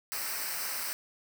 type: noise with comb filter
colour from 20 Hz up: white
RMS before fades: -35 dBFS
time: 0.12-0.93 s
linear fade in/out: 0 ms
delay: 0.29 ms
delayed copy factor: -0.7
effects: none